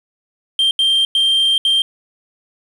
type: tone bursts at uneven times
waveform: sine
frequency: 3168 Hz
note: G7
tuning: 18 cents sharp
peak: -9 dBFS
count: 4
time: 0.59-0.71 / 0.79-1.05 / 1.15-1.58 / 1.65-1.82 s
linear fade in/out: 2 ms
effects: tanh soft clip ceiling -10 dBFS + 7-bit